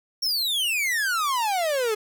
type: exponential sweep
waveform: 45% pulse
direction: down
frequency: 5588 to 415.3 Hz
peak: -22 dBFS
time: 0.22-1.95 s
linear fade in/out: 10 ms
effects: none

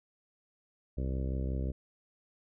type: harmonic tone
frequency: 65.6 Hz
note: C2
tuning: 5 cents sharp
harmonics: 1 / 2 / 3 / 4 / 5 / 6 / 7 / 8 / 9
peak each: -32 / -38 / -42 / -44 / -46 / -48 / -49 / -50 / -51 dBFS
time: 0.97-1.72 s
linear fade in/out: 10 ms
effects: none

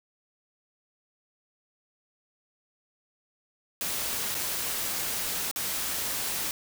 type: noise with dropouts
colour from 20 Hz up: white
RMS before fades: -31 dBFS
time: 3.81-6.51 s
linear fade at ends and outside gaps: 1 ms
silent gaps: 4.345-4.35 / 5.513-5.56 s
effects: none

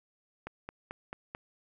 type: click train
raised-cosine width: 0.5 ms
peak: -24 dBFS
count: 5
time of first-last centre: 0.47-1.349 s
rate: 4.55 Hz
effects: none

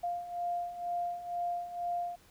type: beating tone pair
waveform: sine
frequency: 698.5 / 700.6 Hz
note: F5 / F5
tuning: 0 / +5 cents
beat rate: 2.1 Hz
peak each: -39 / -34 dBFS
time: 0.03-2.16 s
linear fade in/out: 10 ms
effects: pink hiss -62 dBFS RMS until 2.3 s

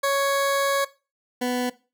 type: tone pair in turn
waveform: 20% pulse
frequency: 555 / 248.1 Hz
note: C#5 / B3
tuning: +2 / +8 cents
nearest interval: octave + major second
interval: 1394 cents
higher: first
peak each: -15 / -18 dBFS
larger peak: first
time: 0.03-0.85 / 1.41-1.7 s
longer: first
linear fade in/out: 10 ms
effects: noise-tail reverb RT60 0.3 s tail -18 dB re dry

